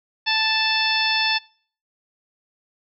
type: harmonic tone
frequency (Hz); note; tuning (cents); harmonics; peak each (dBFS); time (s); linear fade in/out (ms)
880; A5; 0; 1 / 2 / 3 / 4 / 5 / 6; -26 / -25 / -24 / -24 / -26 / -27; 0.26-1.39; 20
effects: noise-tail reverb RT60 0.5 s tail -25 dB re dry